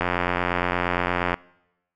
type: click train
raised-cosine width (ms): 0.5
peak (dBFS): -7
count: 119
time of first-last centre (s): 0.01-1.342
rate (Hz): 88.6
effects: noise-tail reverb RT60 0.9 s tail -23 dB re dry